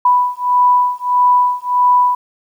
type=beating tone pair; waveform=sine; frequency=987.8 / 989.4 Hz; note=B5 / B5; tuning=0 / +3 cents; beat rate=1.6 Hz; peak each=-13 dBFS; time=0.05-2.15 s; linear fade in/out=5 ms; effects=8-bit